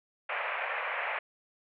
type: band-pass noise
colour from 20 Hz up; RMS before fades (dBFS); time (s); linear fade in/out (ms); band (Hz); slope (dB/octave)
white; -34; 0.29-1.19; 5; 510 to 2500; 48
effects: none